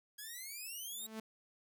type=exponential sweep; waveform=5% pulse; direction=up; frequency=1639 to 3851 Hz; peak=-35 dBFS; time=0.18-1.07 s; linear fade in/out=10 ms
type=tone with exponential growth; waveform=sawtooth; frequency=220 Hz; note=A3; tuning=in tune; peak=-36 dBFS; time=0.89-1.2 s; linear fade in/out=5 ms; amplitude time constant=67 ms
effects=none

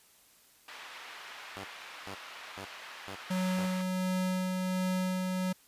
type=band-pass noise; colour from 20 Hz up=pink; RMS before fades=-47 dBFS; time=0.68-3.82 s; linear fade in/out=2 ms; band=1100 to 3300 Hz; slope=12 dB/octave
type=tone bursts; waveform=5% pulse; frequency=97.4 Hz; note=G2; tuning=11 cents flat; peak=-30 dBFS; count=5; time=1.56-3.66 s; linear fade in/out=5 ms; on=84 ms; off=420 ms
type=tone with tremolo; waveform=square; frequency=185 Hz; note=F#3; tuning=in tune; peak=-29 dBFS; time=3.3-5.53 s; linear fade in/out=10 ms; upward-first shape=sine; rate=1.4 Hz; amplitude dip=25%
effects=white hiss -62 dBFS RMS until 5.67 s + resampled to 32000 Hz

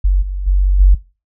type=tone with level steps; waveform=sine; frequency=47.2 Hz; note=F#1; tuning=35 cents sharp; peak=-8 / -17 / -8 / -3 dBFS; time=0.04-0.95 s; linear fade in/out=10 ms; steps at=0.21 / 0.46 / 0.79 s; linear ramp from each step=20 ms; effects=noise-tail reverb RT60 0.3 s tail -20 dB re dry

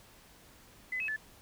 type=tone with pitch steps; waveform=sine; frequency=2017 / 2576 / 1737 Hz; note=B6 / E7 / A6; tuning=+36 / -41 / -23 cents; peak=-32 dBFS; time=0.92-1.163 s; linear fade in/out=5 ms; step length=81 ms; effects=pink hiss -58 dBFS RMS until 1.41 s

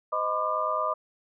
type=tone cluster; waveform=sine; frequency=514 / 623 / 1002 / 1091 / 1200 Hz; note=C5 / D#5 / B5 / C#6 / D6; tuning=-31 / +2 / +25 / -28 / +37 cents; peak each=-37 / -30 / -32 / -35 / -28 dBFS; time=0.12-0.94 s; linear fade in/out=10 ms; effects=none

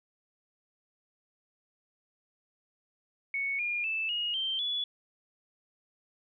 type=tone with pitch steps; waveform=sine; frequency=2217 / 2418 / 2636 / 2875 / 3135 / 3419 Hz; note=C#7 / D7 / E7 / F7 / G7 / G#7; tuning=0 / +50 / -1 / +50 / -1 / +50 cents; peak=-29 dBFS; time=3.34-4.84 s; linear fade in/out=2 ms; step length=250 ms; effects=none

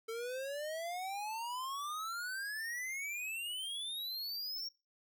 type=exponential sweep; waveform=square; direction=up; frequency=443.5 to 5588 Hz; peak=-39 dBFS; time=0.08-4.69 s; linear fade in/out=10 ms; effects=noise-tail reverb RT60 0.3 s tail -25 dB re dry

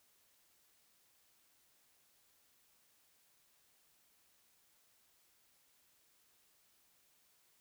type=silence; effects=white hiss -72 dBFS RMS until 7.6 s

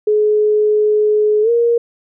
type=tone with pitch glide; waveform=sine; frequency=423.6 to 470 Hz; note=G#4 to A#4; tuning=+34 to +14 cents; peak=-10 dBFS; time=0.07-1.78 s; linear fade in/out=5 ms; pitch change=+180 cents; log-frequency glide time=1.42-1.5 s; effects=none

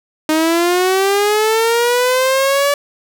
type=linear sweep; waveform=sawtooth; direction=up; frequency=308.3 to 575 Hz; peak=-8 dBFS; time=0.29-2.74 s; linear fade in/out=2 ms; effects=none

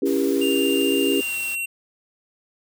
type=chord; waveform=sine; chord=C# diminished seventh; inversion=none; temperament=just; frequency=277.2 / 332.6 / 399.1 / 479 Hz; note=C#4 / E4 / G4 / Bb4; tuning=0 / +16 / +31 / +47 cents; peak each=-22 / -25 / -22 / -28 dBFS; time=0.02-1.21 s; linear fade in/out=5 ms
type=noise; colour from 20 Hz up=white; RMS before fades=-37 dBFS; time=0.05-1.56 s; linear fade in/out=20 ms
type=tone with pitch glide; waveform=square; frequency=2794 to 2735 Hz; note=F7 to F7; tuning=0 to -37 cents; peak=-25 dBFS; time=0.41-1.66 s; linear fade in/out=10 ms; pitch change=-37 cents; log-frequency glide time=1.18-1.37 s
effects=none

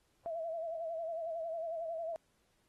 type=tone with vibrato; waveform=sine; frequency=659.3 Hz; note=E5; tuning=in tune; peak=-36 dBFS; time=0.26-2.16 s; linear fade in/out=0 ms; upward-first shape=sine; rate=11 Hz; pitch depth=64 cents each way; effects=pink hiss -75 dBFS RMS until 2.68 s + AAC 32 kbps

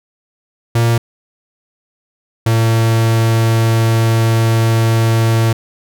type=tone pair in turn; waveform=45% pulse; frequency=116.54 / 113.48 Hz; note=A#2 / A#2; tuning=0 / -46 cents; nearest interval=unison; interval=46 cents; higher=first; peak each=-10 dBFS; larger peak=neither; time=0.75-0.98 / 2.46-5.53 s; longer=second; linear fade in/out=5 ms; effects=none

